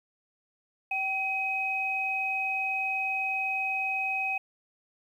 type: tone pair together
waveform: sine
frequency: 769.6 / 2528 Hz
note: G5 / D#7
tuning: -32 / +27 cents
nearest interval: octave + major sixth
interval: 2059 cents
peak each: -33 / -28 dBFS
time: 0.91-4.38 s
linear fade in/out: 5 ms
effects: 10-bit